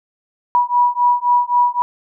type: beating tone pair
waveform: sine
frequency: 971 / 974.8 Hz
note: B5 / B5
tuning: -30 / -23 cents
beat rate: 3.8 Hz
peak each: -15 dBFS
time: 0.55-1.82 s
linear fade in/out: 0 ms
effects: none